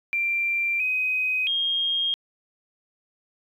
triangle tone with pitch steps, 2364 / 2515 / 3236 Hz, D7 / D#7 / G#7, +11 / +18 / -46 cents, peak -18 dBFS, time 0.13-2.14 s, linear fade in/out 0 ms, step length 670 ms, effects tanh soft clip ceiling -20 dBFS

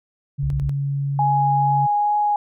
sine tone, 140 Hz, C#3, 18 cents sharp, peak -20 dBFS, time 0.38-1.87 s, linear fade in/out 20 ms
sine tone bursts, 64.7 Hz, C2, 19 cents flat, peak -23 dBFS, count 3, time 0.43-0.694 s, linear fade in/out 0 ms, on 72 ms, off 24 ms
sine tone with vibrato, 830.6 Hz, G#5, in tune, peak -16 dBFS, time 1.19-2.36 s, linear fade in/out 2 ms, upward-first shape triangle, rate 2.3 Hz, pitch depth 10 cents each way
effects none

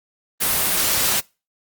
white noise, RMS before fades -19 dBFS, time 0.4-1.21 s, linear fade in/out 20 ms, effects noise-tail reverb RT60 0.3 s tail -25 dB re dry + Opus 32 kbps

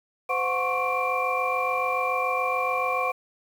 sine tone cluster, 512 / 729 / 1078 / 1125 / 2365 Hz, C5 / F#5 / C#6 / C#6 / D7, -38 / -26 / -49 / +25 / +12 cents, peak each -29 dBFS, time 0.29-3.12 s, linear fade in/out 10 ms, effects tanh soft clip ceiling -12 dBFS + 8-bit

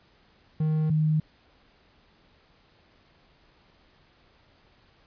triangle / sine tone pair in turn, 155.6 / 154.98 Hz, D#3 / D#3, 0 / -7 cents, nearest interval unison, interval 7 cents, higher first, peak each -20 / -20 dBFS, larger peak neither, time 0.6-0.9 / 0.9-1.2 s, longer neither, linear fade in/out 5 ms, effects pink hiss -61 dBFS RMS until 5.06 s + resampled to 11025 Hz

